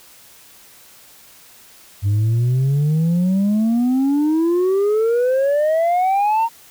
sine exponential sweep, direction up, 98 to 932.3 Hz, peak -11 dBFS, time 2.02-6.49 s, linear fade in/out 50 ms, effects tanh soft clip ceiling -13 dBFS + white hiss -46 dBFS RMS until 6.7 s

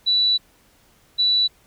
sine tone pair in turn, 3951 / 3951 Hz, B7 / B7, 0 / 0 cents, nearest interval unison, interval 0 cents, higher neither, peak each -15 dBFS, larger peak neither, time 0.06-0.38 / 1.18-1.48 s, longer first, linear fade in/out 20 ms, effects pink hiss -57 dBFS RMS until 1.66 s

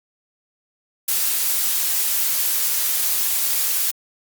blue noise, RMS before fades -20 dBFS, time 1.08-3.91 s, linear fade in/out 5 ms, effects Opus 48 kbps

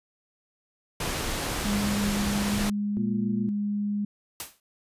pink low-pass noise, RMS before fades -30 dBFS, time 1-2.7 s, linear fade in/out 5 ms, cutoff 12000 Hz, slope 12 dB/octave
sine tone with pitch glide, 204.1 to 205.5 Hz, G#3 to G#3, -30 to -18 cents, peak -25 dBFS, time 1.65-4.05 s, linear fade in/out 5 ms, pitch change +12 cents, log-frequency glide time 2.46-2.62 s
harmonic tone, 116.2 Hz, A#2, 5 cents flat, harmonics 1 / 2 / 3, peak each -36 / -30 / -39 dBFS, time 2.97-3.49 s, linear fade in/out 0 ms
white noise with exponential decay, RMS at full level -31 dBFS, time 4.4-4.6 s, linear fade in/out 1 ms, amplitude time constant 42 ms
effects resampled to 32000 Hz

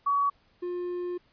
sine / triangle tone pair in turn, 1131 / 355 Hz, C#6 / F4, +34 / +28 cents, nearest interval octave + minor sixth, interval 2006 cents, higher first, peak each -22 / -28 dBFS, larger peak first, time 0.06-0.3 / 0.62-1.18 s, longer second, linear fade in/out 10 ms, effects pink hiss -65 dBFS RMS until 1.32 s + resampled to 11025 Hz

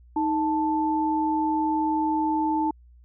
sine tone pair together, 312.9 / 880 Hz, D#4 / A5, +10 / 0 cents, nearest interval octave + tritone, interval 1790 cents, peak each -24 / -24 dBFS, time 0.16-2.71 s, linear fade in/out 5 ms, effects added 60 Hz sine -49 dBFS peak until 3.04 s

